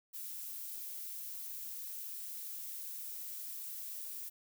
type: noise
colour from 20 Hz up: violet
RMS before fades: -44 dBFS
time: 0.13-4.3 s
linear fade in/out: 20 ms
effects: none